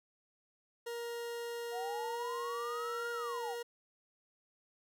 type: tone with pitch glide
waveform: 40% pulse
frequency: 470.8 to 473.8 Hz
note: A#4 to A#4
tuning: +17 to +28 cents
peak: -38 dBFS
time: 0.86-3.63 s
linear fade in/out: 10 ms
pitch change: +11 cents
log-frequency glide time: 1.82-2.17 s
type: linear two-way sweep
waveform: sine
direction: up then down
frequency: 705 to 1429 to 705 Hz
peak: -39 dBFS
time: 1.71-3.56 s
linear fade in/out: 50 ms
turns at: 3.11 s
effects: none